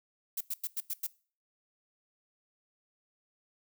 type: noise bursts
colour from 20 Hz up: violet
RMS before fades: -34 dBFS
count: 6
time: 0.37-1.068 s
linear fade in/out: 5 ms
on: 38 ms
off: 94 ms
effects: noise-tail reverb RT60 0.4 s tail -21 dB re dry